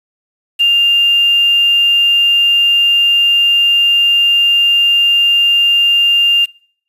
sine tone with quantisation, 2800 Hz, F7, 4 cents sharp, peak -7 dBFS, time 0.59-6.46 s, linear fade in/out 20 ms, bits 5, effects noise-tail reverb RT60 0.6 s tail -25 dB re dry + resampled to 32000 Hz

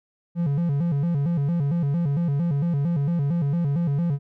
triangle tone with vibrato, 155.56 Hz, D#3, in tune, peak -18 dBFS, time 0.35-4.19 s, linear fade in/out 50 ms, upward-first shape square, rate 4.4 Hz, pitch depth 170 cents each way, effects none

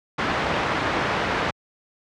white low-pass noise, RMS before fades -24 dBFS, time 0.18-1.51 s, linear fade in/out 10 ms, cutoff 1600 Hz, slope 12 dB/octave, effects high-pass 60 Hz 12 dB/octave + low-pass 6000 Hz 12 dB/octave

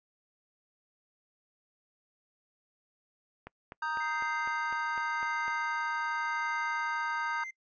click train, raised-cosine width 0.5 ms, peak -28 dBFS, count 9, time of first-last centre 3.47-5.48 s, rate 3.98 Hz
triangle chord, Eb major, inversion second, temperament equal, 932.3 / 1244.5 / 1568 Hz, Bb5 / Eb6 / G6, 0 / 0 / 0 cents, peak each -33 / -35 / -33 dBFS, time 3.82-7.44 s, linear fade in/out 5 ms
triangle tone with tremolo, 2084 Hz, C7, 7 cents flat, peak -36 dBFS, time 4-7.51 s, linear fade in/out 10 ms, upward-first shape sine, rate 0.88 Hz, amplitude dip 40%
effects noise-tail reverb RT60 0.1 s tail -25 dB re dry + resampled to 16000 Hz

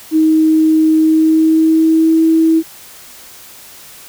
sine tone with pitch glide, 315.5 to 323.2 Hz, D#4 to E4, +24 to -34 cents, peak -7 dBFS, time 0.11-2.63 s, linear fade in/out 50 ms, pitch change +42 cents, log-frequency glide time 0.98-2.23 s, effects white hiss -37 dBFS RMS until 4.08 s

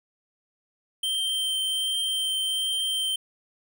square tone with vibrato, 3132 Hz, G7, 2 cents flat, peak -25 dBFS, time 1.03-3.16 s, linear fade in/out 5 ms, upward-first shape triangle, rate 1.3 Hz, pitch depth 10 cents each way, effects none

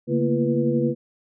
sine tone cluster, 140.9 / 227.1 / 238.6 / 341.4 / 491 Hz, C#3 / A#3 / A#3 / F4 / B4, +29 / -45 / +41 / -39 / -10 cents, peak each -25 dBFS, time 0.07-0.95 s, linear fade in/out 50 ms, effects none

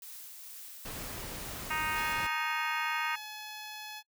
blue noise with tremolo, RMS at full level -46 dBFS, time 0.02-2.13 s, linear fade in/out 2 ms, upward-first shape triangle, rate 2.2 Hz, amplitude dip 25%
pink noise, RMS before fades -42 dBFS, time 0.85-2.27 s, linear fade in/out 5 ms
harmonic tone, 311.1 Hz, D#4, in tune, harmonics 3 / 4 / 5 / 6 / 7 / 8 / 9, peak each -36 / -37 / -38 / -39 / -39 / -40 / -41 dBFS, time 1.7-3.16 s, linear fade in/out 10 ms
10% pulse tone, 852 Hz, G#5, 44 cents sharp, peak -33 dBFS, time 1.93-4.03 s, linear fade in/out 50 ms
effects noise-tail reverb RT60 0.1 s tail -25 dB re dry

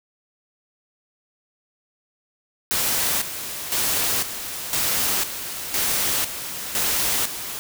white noise with tremolo, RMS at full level -22 dBFS, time 2.71-7.59 s, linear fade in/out 0 ms, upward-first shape square, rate 0.99 Hz, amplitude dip 65%, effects none

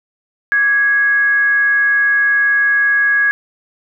sine tone with frequency modulation, 1661.2 Hz, G#6, in tune, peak -10 dBFS, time 0.52-3.31 s, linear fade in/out 0 ms, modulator 499 Hz, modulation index 0.23, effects none

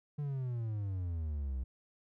triangle exponential sweep, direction down, 149.4 to 62.2 Hz, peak -32 dBFS, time 0.18-1.64 s, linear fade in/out 10 ms, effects none

